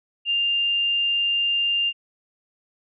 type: tone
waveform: sine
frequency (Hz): 2798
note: F7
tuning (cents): +3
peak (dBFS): -19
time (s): 0.25-1.93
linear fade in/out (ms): 50
effects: none